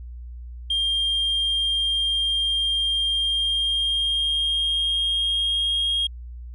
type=tone with pitch glide; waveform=sine; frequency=3203 to 3255 Hz; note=G7 to G#7; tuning=+37 to -36 cents; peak=-18 dBFS; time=0.7-6.07 s; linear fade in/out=5 ms; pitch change=+27 cents; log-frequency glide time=3.11-5.91 s; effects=tanh soft clip ceiling -18 dBFS + added 60 Hz sine -34 dBFS peak until 6.54 s